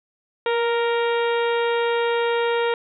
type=harmonic tone with a mistuned harmonic; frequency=466.2 Hz; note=A#4; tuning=in tune; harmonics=1 / 2 / 3 / 4 / 5 / 6 / 7 / 8; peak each=-20 / -26 / -30 / -32 / -34 / -36 / -37 / -38 dBFS; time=0.46-2.74 s; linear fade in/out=2 ms; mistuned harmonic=1; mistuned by=+18 cents; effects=none